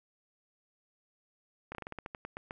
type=slowing click train; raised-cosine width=0.5 ms; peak=-25 dBFS; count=12; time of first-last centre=1.72-2.509 s; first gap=29 ms; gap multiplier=1.17; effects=none